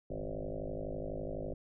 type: tone with frequency modulation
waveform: sine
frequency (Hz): 267.6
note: C4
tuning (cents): +39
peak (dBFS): -36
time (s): 0.1-1.54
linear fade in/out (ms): 5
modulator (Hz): 52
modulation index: 6.8
effects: none